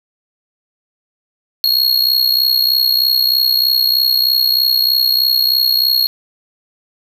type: tone with amplitude modulation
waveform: square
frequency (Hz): 4299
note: C8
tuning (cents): +46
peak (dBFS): -8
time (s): 1.64-6.07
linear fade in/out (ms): 0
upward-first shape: sine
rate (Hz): 63.2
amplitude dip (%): 75
effects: none